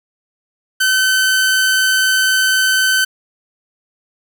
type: tone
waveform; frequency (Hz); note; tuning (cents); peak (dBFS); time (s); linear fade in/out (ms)
sawtooth; 1528; G6; -45; -8; 0.8-3.05; 10
effects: none